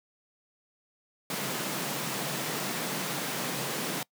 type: high-pass noise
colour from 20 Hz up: pink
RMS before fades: -33 dBFS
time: 1.3-4.03 s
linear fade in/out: 2 ms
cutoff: 130 Hz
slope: 96 dB/octave
effects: noise-tail reverb RT60 0.1 s tail -24 dB re dry